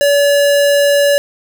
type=tone; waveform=square; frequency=571 Hz; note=D5; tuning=49 cents flat; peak=-9 dBFS; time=0.01-1.18 s; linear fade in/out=0 ms; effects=none